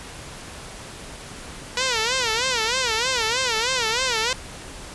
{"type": "tone with vibrato", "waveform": "5% pulse", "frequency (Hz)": 480, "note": "B4", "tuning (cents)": -49, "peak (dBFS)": -9, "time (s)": [1.77, 4.33], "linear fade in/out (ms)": 2, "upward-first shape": "sine", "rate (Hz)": 3.2, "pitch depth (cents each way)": 160, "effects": ["pink hiss -38 dBFS RMS until 4.94 s", "resampled to 24000 Hz"]}